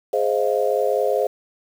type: chord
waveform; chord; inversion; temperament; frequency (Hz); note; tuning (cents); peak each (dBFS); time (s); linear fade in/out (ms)
sine; F minor seventh; first; just; 419.1 / 523.8 / 628.6 / 698.5; Ab4 / C5 / Eb5 / F5; +16 / +2 / +18 / 0; -22 / -21 / -24 / -26; 0.13-1.27; 5
effects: 7-bit